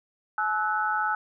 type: tone cluster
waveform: sine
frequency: 853 / 1303 / 1486 Hz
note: G#5 / E6 / F#6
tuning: +46 / -20 / +7 cents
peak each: -28 dBFS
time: 0.38-1.15 s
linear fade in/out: 2 ms
effects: none